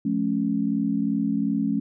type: chord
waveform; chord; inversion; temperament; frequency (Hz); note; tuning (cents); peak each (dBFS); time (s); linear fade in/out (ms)
sine; F augmented; none; equal with one note detuned; 174.61 / 214.5 / 277.2; F3 / A3 / C#4; 0 / -44 / 0; -29 / -24 / -25; 0.05-1.8; 5
effects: none